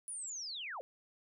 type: linear sweep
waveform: sine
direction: down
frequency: 10000 to 446.1 Hz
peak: -40 dBFS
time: 0.08-0.81 s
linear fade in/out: 0 ms
effects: none